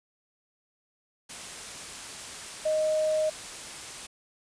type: tone in noise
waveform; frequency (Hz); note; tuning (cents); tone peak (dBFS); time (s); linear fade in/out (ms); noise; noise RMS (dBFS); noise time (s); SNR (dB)
sine; 622; D#5; -1; -23; 2.65-3.3; 10; white; -40; 1.29-4.07; +14
effects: resampled to 22050 Hz